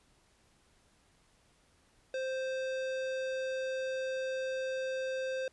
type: tone with hard clipping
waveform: sine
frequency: 523.3 Hz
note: C5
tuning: in tune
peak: -35 dBFS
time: 2.14-5.48 s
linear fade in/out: 2 ms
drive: 16 dB
effects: pink hiss -68 dBFS RMS until 5.52 s + resampled to 24000 Hz